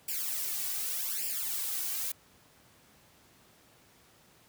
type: noise with flanger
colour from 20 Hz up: blue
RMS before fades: -34 dBFS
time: 0.08-2.12 s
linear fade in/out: 5 ms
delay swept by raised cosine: 0.39 to 2.69 ms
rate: 0.85 Hz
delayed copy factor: +1
effects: pink hiss -61 dBFS RMS until 4.48 s + high-pass 80 Hz 12 dB/octave

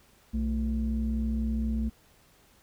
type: tone pair together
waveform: sine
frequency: 62.22 / 222 Hz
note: B1 / A3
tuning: +14 / +16 cents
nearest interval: octave + minor seventh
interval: 2202 cents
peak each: -27 / -28 dBFS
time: 0.33-1.9 s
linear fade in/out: 20 ms
effects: tanh soft clip ceiling -21 dBFS + pink hiss -61 dBFS RMS until 2.62 s

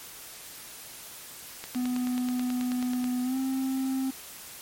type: click train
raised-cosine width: 0.2 ms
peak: -20 dBFS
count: 14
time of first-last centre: 1.64-3.042 s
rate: 9.27 Hz
type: tone with pitch glide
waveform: triangle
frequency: 249.5 to 264.2 Hz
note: B3 to C4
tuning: +18 to +17 cents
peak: -24 dBFS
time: 1.75-4.11 s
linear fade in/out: 10 ms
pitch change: +99 cents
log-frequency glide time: 3.23-3.37 s
effects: white hiss -44 dBFS RMS until 4.61 s + MP3 64 kbps

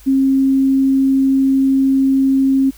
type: tone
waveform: sine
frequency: 268.7 Hz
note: C4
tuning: 46 cents sharp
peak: -10 dBFS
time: 0.06-2.71 s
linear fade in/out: 20 ms
effects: added 50 Hz sine -41 dBFS peak until 2.77 s + white hiss -46 dBFS RMS until 2.77 s

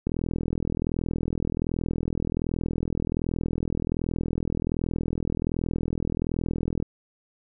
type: click train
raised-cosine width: 3 ms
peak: -14 dBFS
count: 280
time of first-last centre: 0.07-6.825 s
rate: 41.3 Hz
effects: none

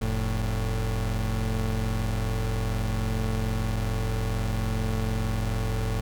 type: tone pair together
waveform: 35% pulse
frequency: 44.32 / 111.1 Hz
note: F1 / A2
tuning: +26 / +17 cents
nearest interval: octave + major third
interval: 1591 cents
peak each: -26 dBFS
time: 0.01-6.01 s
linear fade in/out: 10 ms
effects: none

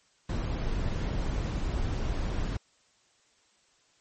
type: noise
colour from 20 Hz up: brown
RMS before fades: -30 dBFS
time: 0.29-2.57 s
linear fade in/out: 5 ms
effects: white hiss -66 dBFS RMS until 4 s + MP3 32 kbps

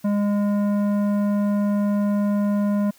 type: tone with tanh clipping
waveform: triangle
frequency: 204.5 Hz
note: G#3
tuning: 26 cents flat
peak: -20 dBFS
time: 0.04-2.91 s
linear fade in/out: 10 ms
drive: 16 dB
effects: white hiss -54 dBFS RMS until 2.98 s

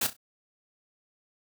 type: noise with echo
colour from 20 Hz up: white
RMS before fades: -27 dBFS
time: 0.01-0.07 s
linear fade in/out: 5 ms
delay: 32 ms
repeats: 3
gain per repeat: -11 dB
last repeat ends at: 0.166 s
effects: none

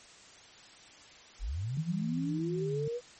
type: linear sweep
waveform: sine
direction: up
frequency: 33.84 to 495.3 Hz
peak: -32 dBFS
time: 1.39-3.01 s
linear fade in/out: 50 ms
type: tone with pitch glide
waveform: sine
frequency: 164.3 to 143.86 Hz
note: E3 to D3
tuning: -5 to -35 cents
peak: -33 dBFS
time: 1.77-2.88 s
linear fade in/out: 2 ms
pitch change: -230 cents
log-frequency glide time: 2.58-2.76 s
effects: white hiss -54 dBFS RMS until 3.19 s + MP3 32 kbps

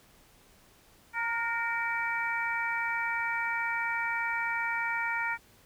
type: harmonic tone with a mistuned harmonic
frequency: 461.5 Hz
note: A#4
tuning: 17 cents flat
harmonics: 2 / 3 / 4 / 5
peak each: -34 / -34 / -34 / -34 dBFS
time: 1.13-5.38 s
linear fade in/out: 50 ms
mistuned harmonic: 3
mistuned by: +39 cents
effects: pink hiss -60 dBFS RMS until 5.65 s

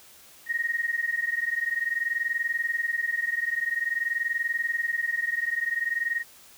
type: tone pair together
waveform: sine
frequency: 1860 / 1880.5 Hz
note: A#6 / A#6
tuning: -4 / +15 cents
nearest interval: unison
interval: 19 cents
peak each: -28 dBFS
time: 0.46-6.24 s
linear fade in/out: 50 ms
effects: white hiss -52 dBFS RMS until 6.57 s

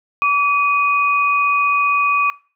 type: tone pair together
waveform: sine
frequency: 1146.5 / 2489 Hz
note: D6 / D#7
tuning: -42 / 0 cents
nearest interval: octave + minor second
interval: 1342 cents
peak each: -14 / -17 dBFS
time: 0.22-2.3 s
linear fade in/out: 0 ms
effects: noise-tail reverb RT60 0.4 s tail -23 dB re dry

